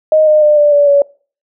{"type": "tone with pitch steps", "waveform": "sine", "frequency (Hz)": [622.3, 610.9, 599.7, 588.7, 577.9, 567.4], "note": ["D#5", "D#5", "D5", "D5", "D5", "C#5"], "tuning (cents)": [0, -32, 36, 4, -28, 40], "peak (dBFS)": -5, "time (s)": [0.12, 1.02], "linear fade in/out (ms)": 2, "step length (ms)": 150, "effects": ["noise-tail reverb RT60 0.4 s tail -24 dB re dry"]}